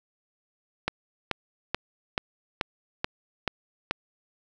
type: click train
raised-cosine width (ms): 0.3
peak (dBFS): -9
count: 8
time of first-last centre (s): 0.88-3.91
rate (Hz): 2.31
effects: none